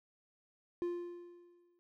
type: tone with exponential decay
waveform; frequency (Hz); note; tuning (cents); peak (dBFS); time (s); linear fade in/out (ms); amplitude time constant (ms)
triangle; 349.2; F4; 0; -30; 0.82-1.79; 0; 210
effects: none